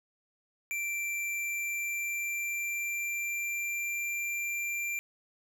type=tone with pitch glide; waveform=square; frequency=2350 to 2368 Hz; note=D7 to D7; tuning=+1 to +14 cents; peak=-32 dBFS; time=0.71-4.99 s; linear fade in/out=0 ms; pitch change=+13 cents; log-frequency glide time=1.12-4.14 s; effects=12-bit